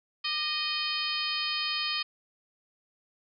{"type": "harmonic tone with a mistuned harmonic", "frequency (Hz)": 621, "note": "D#5", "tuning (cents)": -3, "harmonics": [2, 3, 4, 5, 6, 7, 8], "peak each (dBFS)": [-38, -40, -35, -34, -40, -34, -36], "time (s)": [0.24, 2.03], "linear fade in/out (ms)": 10, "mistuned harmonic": 2, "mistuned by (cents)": -55, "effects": []}